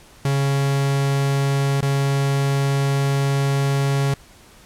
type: tone with dropouts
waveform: 45% pulse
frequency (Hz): 138.59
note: C#3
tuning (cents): 0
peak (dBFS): -17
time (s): 0.25-4.14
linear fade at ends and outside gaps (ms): 2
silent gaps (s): 1.807-1.826
effects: pink hiss -48 dBFS RMS until 4.65 s + low-pass 12000 Hz 12 dB/octave

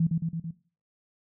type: tone with echo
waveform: sine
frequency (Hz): 164.81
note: E3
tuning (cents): 0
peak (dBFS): -20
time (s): 0-0.07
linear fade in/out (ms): 5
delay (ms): 110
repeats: 4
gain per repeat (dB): -3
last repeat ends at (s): 0.51
effects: noise-tail reverb RT60 0.4 s tail -17 dB re dry

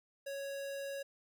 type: tone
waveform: square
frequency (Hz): 554.4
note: C#5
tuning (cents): 0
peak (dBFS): -40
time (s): 0.26-1.03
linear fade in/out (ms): 10
effects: none

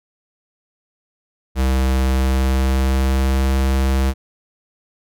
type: tone with pitch glide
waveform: square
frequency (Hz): 65.41 to 66.48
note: C2 to C2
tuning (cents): 0 to +28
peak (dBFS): -15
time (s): 1.55-4.14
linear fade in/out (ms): 50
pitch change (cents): +28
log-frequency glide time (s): 1.98-3.58
effects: none

